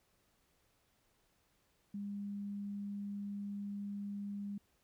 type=tone; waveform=sine; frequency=202.2 Hz; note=G#3; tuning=46 cents flat; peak=-39 dBFS; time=1.94-4.58 s; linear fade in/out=5 ms; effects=pink hiss -75 dBFS RMS until 4.83 s